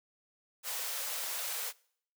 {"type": "high-pass noise", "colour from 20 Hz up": "white", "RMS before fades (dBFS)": -37, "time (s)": [0.63, 1.73], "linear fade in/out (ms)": 50, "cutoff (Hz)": 450, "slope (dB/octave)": 96, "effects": ["noise-tail reverb RT60 0.6 s tail -23 dB re dry"]}